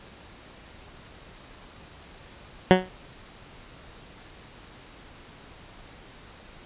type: tone with exponential decay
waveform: 15% pulse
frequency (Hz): 185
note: F#3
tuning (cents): 0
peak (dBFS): -3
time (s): 2.71-2.89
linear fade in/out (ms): 0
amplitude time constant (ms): 39
effects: pink hiss -48 dBFS RMS until 6.65 s + resampled to 8000 Hz